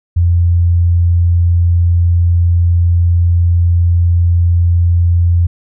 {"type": "tone", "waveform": "sine", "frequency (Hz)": 86.3, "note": "F2", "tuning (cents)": -20, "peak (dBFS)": -7, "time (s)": [0.16, 5.47], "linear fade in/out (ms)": 10, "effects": []}